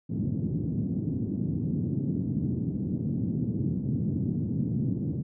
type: band-pass noise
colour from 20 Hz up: pink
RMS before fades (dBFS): -29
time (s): 0.09-5.23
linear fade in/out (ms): 20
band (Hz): 110 to 270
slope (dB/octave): 24
effects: none